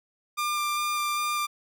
sawtooth tone with vibrato, 1194 Hz, D6, 28 cents sharp, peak -22 dBFS, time 0.37-1.47 s, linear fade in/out 20 ms, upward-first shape square, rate 2.5 Hz, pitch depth 8 cents each way, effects none

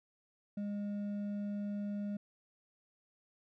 triangle tone with hard clipping, 204.3 Hz, G#3, 28 cents flat, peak -37 dBFS, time 0.57-2.17 s, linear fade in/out 5 ms, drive 8 dB, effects none

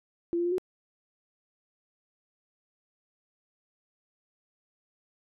sine tone with pitch steps, 341.8 / 346.4 / 350.8 / 368.3 Hz, F4 / F4 / F4 / F#4, -37 / -14 / +8 / -8 cents, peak -25 dBFS, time 0.33-0.582 s, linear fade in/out 0 ms, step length 63 ms, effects none

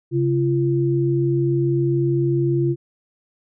sine tone pair together, 135.9 / 343 Hz, C#3 / F4, -34 / -31 cents, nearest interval octave + major third, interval 1603 cents, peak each -19 dBFS, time 0.11-2.76 s, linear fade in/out 50 ms, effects none

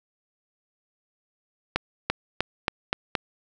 accelerating click train, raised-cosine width 0.3 ms, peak -6 dBFS, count 6, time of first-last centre 1.76-3.152 s, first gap 340 ms, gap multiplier 0.9, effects none

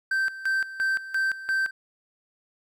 triangle tone with tremolo, 1558 Hz, G6, 11 cents flat, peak -20 dBFS, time 0.11-1.71 s, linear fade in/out 5 ms, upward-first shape square, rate 2.9 Hz, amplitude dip 80%, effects none

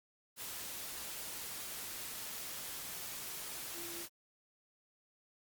sine tone in noise, 341 Hz, F4, 41 cents flat, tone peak -49 dBFS, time 3.73-4.07 s, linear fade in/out 50 ms, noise white, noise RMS -44 dBFS, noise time 0.36-4.09 s, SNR -8 dB, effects Opus 48 kbps

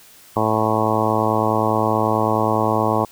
harmonic tone, 109.4 Hz, A2, 9 cents flat, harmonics 1 / 2 / 3 / 4 / 5 / 6 / 7 / 8 / 9 / 10, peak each -25 / -25 / -25 / -25 / -25 / -25 / -25 / -25 / -25 / -25 dBFS, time 0.36-3.05 s, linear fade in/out 5 ms, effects white hiss -47 dBFS RMS until 3.11 s

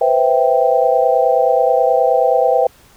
sine chord, C major seventh, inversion third, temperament equal, 493.9 / 523.3 / 659.3 / 784 Hz, B4 / C5 / E5 / G5, 0 / 0 / 0 / 0 cents, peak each -16 dBFS, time 0.01-2.67 s, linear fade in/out 5 ms, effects pink hiss -48 dBFS RMS until 2.96 s

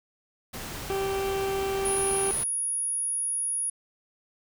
pink noise, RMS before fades -37 dBFS, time 0.53-2.44 s, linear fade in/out 10 ms
harmonic tone, 390 Hz, G4, 9 cents flat, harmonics 1 / 2 / 3 / 4 / 6 / 7 / 8, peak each -27 / -34 / -40 / -46 / -45 / -46 / -47 dBFS, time 0.9-2.31 s, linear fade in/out 0 ms
sine tone, 10390 Hz, E9, 26 cents flat, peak -26 dBFS, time 1.85-3.7 s, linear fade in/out 5 ms
effects none

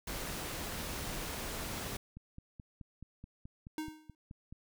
pink noise, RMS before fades -40 dBFS, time 0.07-1.97 s, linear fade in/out 5 ms
click train, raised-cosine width 5 ms, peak -35 dBFS, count 12, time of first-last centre 2.17-4.525 s, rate 4.67 Hz
square tone with exponential decay, 310.8 Hz, D#4, 2 cents flat, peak -34 dBFS, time 3.78-4.15 s, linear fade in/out 1 ms, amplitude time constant 80 ms
effects none

